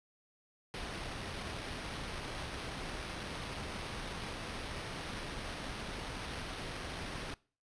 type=noise with sample-and-hold; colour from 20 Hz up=pink; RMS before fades=-42 dBFS; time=0.74-7.34 s; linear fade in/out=0 ms; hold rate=7350 Hz; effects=noise-tail reverb RT60 0.4 s tail -23 dB re dry + resampled to 22050 Hz